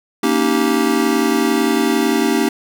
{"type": "chord", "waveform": "square", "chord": "Eb dominant seventh", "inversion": "second", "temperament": "just", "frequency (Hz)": [233.3, 280, 311.1, 388.9], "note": ["Bb3", "Db4", "Eb4", "G4"], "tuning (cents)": [2, 18, 0, -14], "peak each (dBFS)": -20, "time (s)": [0.23, 2.49], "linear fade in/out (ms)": 5, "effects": []}